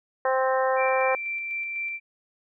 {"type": "harmonic tone", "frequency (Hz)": 261.6, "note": "C4", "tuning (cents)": 0, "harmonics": [2, 3, 4, 5, 6, 7], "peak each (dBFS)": [-23, -27, -28, -34, -35, -33], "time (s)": [0.25, 1.15], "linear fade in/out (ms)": 2}
{"type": "tone with tremolo", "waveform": "sine", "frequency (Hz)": 2349, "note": "D7", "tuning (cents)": 0, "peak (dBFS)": -27, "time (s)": [0.76, 2], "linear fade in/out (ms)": 50, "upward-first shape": "square", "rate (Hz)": 4, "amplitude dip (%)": 25}
{"effects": []}